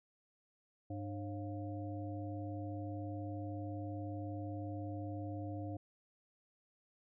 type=harmonic tone with a mistuned harmonic; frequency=100.7 Hz; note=G2; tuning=47 cents sharp; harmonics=1 / 3 / 5 / 7; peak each=-42 / -44 / -50 / -50 dBFS; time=0.9-5.77 s; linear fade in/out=5 ms; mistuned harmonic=5; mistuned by=+120 cents; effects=none